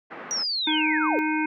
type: band-pass noise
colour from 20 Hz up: white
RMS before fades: -39 dBFS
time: 0.1-0.44 s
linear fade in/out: 20 ms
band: 180 to 1800 Hz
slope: 24 dB/octave
type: linear sweep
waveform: sine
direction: down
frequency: 5840 to 349.2 Hz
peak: -24 dBFS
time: 0.31-1.19 s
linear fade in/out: 0 ms
type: harmonic tone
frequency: 309.5 Hz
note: D#4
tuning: 9 cents flat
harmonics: 1 / 3 / 5 / 7 / 8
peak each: -24 / -29 / -31 / -32 / -33 dBFS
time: 0.67-1.46 s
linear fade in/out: 5 ms
effects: none